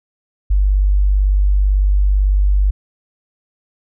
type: tone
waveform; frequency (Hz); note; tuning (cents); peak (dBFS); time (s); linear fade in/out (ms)
sine; 49; G1; 0; -10; 0.5-2.71; 10
effects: none